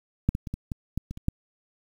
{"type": "clicks", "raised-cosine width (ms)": 5, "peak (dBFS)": [-8, -16, -22, -18, -18, -15, -22, -27, -11], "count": 9, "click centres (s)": [0.29, 0.351, 0.472, 0.54, 0.718, 0.976, 1.11, 1.174, 1.284], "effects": ["8-bit"]}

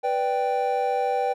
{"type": "chord", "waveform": "triangle", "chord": "G major", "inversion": "first", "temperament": "equal", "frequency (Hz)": [493.9, 587.3, 784], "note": ["B4", "D5", "G5"], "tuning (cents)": [0, 0, 0], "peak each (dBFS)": [-24, -28, -22], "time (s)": [0.03, 1.34], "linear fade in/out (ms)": 20, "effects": []}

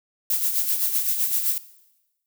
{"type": "noise with tremolo", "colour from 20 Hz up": "violet", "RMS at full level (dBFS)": -21, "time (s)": [0.3, 1.58], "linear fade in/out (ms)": 2, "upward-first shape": "sine", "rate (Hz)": 7.8, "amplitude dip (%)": 55, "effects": ["noise-tail reverb RT60 1.0 s tail -18 dB re dry"]}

